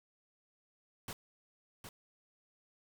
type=noise with echo; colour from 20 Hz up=pink; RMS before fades=-43 dBFS; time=1.08-1.13 s; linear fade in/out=2 ms; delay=760 ms; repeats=1; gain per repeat=-6 dB; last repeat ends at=1.89 s; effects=none